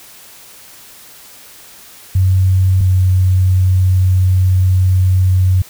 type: tone pair in turn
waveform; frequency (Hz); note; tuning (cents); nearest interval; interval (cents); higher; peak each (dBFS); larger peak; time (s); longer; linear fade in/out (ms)
sine; 93.7 / 92.73; F#2 / F#2; +22 / +4; unison; 18; first; -8; neither; 2.15-2.81 / 2.81-5.62; second; 5
effects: white hiss -39 dBFS RMS until 5.69 s

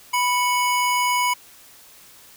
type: tone pair together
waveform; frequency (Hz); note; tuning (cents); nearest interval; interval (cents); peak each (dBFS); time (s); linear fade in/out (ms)
square; 987.8 / 2218; B5 / C#7; 0 / 0; octave + major second; 1400; -20 / -25; 0.13-1.34; 10
effects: white hiss -48 dBFS RMS until 2.36 s

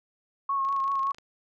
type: tone with vibrato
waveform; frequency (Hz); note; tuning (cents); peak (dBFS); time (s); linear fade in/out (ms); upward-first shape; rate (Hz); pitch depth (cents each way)
sine; 1094; C#6; -23; -24; 0.49-1.12; 5; triangle; 5.3; 31
type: click train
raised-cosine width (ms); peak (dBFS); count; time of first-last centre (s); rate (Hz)
0.2; -31; 15; 0.65-1.184; 26.2
effects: none

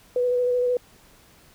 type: tone with vibrato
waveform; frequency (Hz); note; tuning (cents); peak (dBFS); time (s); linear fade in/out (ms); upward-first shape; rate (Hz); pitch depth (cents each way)
sine; 493.9; B4; 0; -19; 0.16-0.77; 2; square; 13; 13
effects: pink hiss -54 dBFS RMS until 1.54 s

